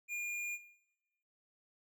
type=tone with hard clipping; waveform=sine; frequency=2417 Hz; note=D7; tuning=49 cents sharp; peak=-38 dBFS; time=0.08-0.59 s; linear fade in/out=50 ms; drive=10 dB; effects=noise-tail reverb RT60 1.0 s tail -18 dB re dry